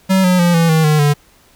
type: tone with pitch steps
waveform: square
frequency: 189.9 / 181.74 / 173.94 / 166.47 / 159.32 / 152.48 / 145.93 Hz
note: F#3 / F#3 / F3 / E3 / D#3 / D#3 / D3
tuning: +45 / -31 / -7 / +17 / +41 / -35 / -11 cents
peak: -10 dBFS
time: 0.09-1.14 s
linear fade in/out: 20 ms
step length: 150 ms
effects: pink hiss -50 dBFS RMS until 1.55 s